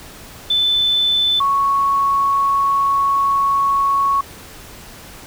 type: tone pair in turn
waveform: sine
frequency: 3517 / 1107.8 Hz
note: A7 / C#6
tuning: -1 / -1 cents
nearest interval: octave + minor sixth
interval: 2000 cents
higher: first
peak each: -13 dBFS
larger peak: neither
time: 0.5-1.4 / 1.4-4.21 s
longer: second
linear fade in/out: 5 ms
effects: pink hiss -38 dBFS RMS until 5.26 s